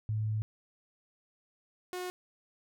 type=tone pair in turn; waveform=sine / sawtooth; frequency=108.1 / 362.5 Hz; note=A2 / F#4; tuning=-30 / -35 cents; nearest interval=octave + major sixth; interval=2095 cents; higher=second; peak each=-29 / -32 dBFS; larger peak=first; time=0.09-0.42 / 1.93-2.1 s; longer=first; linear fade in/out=0 ms; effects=none